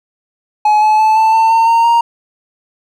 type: tone with pitch steps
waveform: triangle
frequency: 847 / 858.8 / 870.8 / 883 / 895.3 / 907.8 / 920.5 / 933.3 Hz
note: G#5 / A5 / A5 / A5 / A5 / A#5 / A#5 / A#5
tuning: +34 / -42 / -18 / +6 / +30 / -46 / -22 / +2 cents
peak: -5 dBFS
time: 0.65-2.01 s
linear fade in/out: 5 ms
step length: 170 ms
effects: none